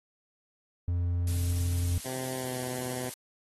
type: tone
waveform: triangle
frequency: 87.31 Hz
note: F2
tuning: in tune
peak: -24 dBFS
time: 0.88-1.98 s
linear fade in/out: 0 ms
type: noise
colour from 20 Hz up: blue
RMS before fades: -39 dBFS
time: 1.27-3.14 s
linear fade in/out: 2 ms
type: tone with pitch glide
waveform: 10% pulse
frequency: 129.6 to 126.49 Hz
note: C3 to B2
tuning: -16 to +42 cents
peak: -28 dBFS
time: 2.05-3.1 s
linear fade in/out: 10 ms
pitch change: -42 cents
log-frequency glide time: 2.37-2.58 s
effects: AAC 32 kbps